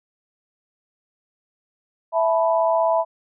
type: chord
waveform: sine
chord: E suspended fourth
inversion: none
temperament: equal with one note detuned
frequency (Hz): 659.3 / 871.9 / 987.8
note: E5 / A5 / B5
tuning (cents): 0 / -16 / 0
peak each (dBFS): -18 / -24 / -22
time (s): 2.12-3.05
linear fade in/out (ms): 50
effects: none